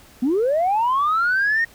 sine linear sweep, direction up, 230.2 to 1874 Hz, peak -15 dBFS, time 0.22-1.65 s, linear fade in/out 10 ms, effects tanh soft clip ceiling -13 dBFS + pink hiss -49 dBFS RMS until 1.74 s

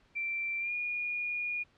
sine tone with pitch glide, 2349 to 2437 Hz, D7 to D#7, 0 to -37 cents, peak -31 dBFS, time 0.15-1.64 s, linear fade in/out 20 ms, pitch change +63 cents, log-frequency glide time 0.59-0.73 s, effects pink hiss -66 dBFS RMS until 1.77 s + low-pass 4000 Hz 12 dB/octave

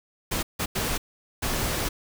pink noise bursts at uneven times, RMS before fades -27 dBFS, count 4, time 0.31-0.43 / 0.59-0.66 / 0.75-0.98 / 1.42-1.89 s, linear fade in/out 10 ms, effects none

